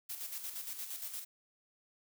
blue noise with tremolo, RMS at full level -41 dBFS, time 0.09-1.25 s, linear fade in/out 10 ms, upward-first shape square, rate 8.6 Hz, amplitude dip 50%, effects none

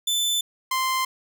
sawtooth tone pair in turn, 3520 / 1043.2 Hz, A7 / C6, 0 / -5 cents, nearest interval octave + major sixth, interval 2105 cents, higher first, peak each -18 dBFS, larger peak neither, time 0.07-0.41 / 0.71-1.05 s, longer neither, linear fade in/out 5 ms, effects none

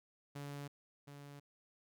sawtooth tone with echo, 142.8 Hz, D3, 48 cents flat, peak -40 dBFS, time 0.35-0.68 s, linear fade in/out 10 ms, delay 720 ms, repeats 1, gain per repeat -7 dB, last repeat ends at 1.4 s, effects none

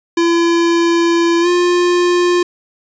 square tone with pitch glide, 338.6 to 353.2 Hz, E4 to F4, +46 to +20 cents, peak -11 dBFS, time 0.17-2.43 s, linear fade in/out 5 ms, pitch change +74 cents, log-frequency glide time 1.41-1.48 s, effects resampled to 16000 Hz + 7-bit

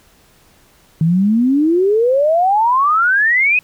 sine exponential sweep, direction up, 155.56 to 2557 Hz, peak -10 dBFS, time 1.01-3.59 s, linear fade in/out 2 ms, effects pink hiss -51 dBFS RMS until 3.63 s

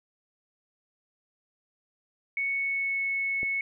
sine tone with pitch glide, 2217 to 2202 Hz, C#7 to C#7, 0 to -12 cents, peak -26 dBFS, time 2.37-3.61 s, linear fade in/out 2 ms, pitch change -12 cents, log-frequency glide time 2.49-3.02 s
click, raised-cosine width 2 ms, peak -26 dBFS, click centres 3.431 s
effects none

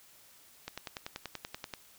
click train, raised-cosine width 0.2 ms, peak -21 dBFS, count 12, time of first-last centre 0.68-1.738 s, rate 10.4 Hz, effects white hiss -59 dBFS RMS until 1.98 s

